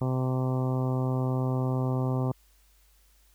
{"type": "harmonic tone", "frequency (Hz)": 129, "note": "C3", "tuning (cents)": -24, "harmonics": [1, 2, 3, 4, 5, 6, 7, 8, 9], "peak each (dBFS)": [-26, -32, -36, -38, -40, -42, -43, -44, -45], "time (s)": [0.01, 2.32], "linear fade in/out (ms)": 5, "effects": ["added 50 Hz sine -60 dBFS peak until 3.34 s", "white hiss -65 dBFS RMS until 3.34 s"]}